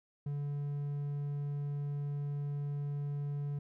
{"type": "tone", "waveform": "triangle", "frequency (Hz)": 143.9, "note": "D3", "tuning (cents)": -35, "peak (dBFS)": -32, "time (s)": [0.26, 3.59], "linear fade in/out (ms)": 5, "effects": []}